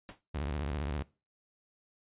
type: noise with exponential decay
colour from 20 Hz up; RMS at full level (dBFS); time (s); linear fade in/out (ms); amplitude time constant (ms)
pink; -43; 0.09-0.21; 0; 26
type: tone with vibrato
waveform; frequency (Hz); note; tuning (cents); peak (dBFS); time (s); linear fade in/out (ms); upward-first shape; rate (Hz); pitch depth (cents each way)
sawtooth; 72.3; D2; -27; -29; 0.34-1.03; 10; sine; 15; 220
effects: noise-tail reverb RT60 0.3 s tail -21 dB re dry + resampled to 8000 Hz